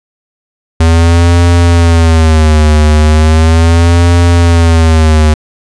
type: tone with vibrato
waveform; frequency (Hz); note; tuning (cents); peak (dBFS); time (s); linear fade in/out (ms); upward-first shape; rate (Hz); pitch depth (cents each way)
square; 81.1; E2; -28; -4; 0.8-5.34; 5; sine; 0.37; 110
effects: resampled to 22050 Hz